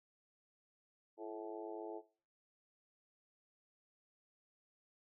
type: harmonic tone with a mistuned harmonic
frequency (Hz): 108.1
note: A2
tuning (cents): -30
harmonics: 3 / 4 / 5 / 6 / 7 / 8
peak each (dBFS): -48 / -48 / -53 / -52 / -56 / -54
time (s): 1.17-2.02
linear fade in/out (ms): 50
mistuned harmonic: 3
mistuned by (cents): +66
effects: noise-tail reverb RT60 0.4 s tail -18 dB re dry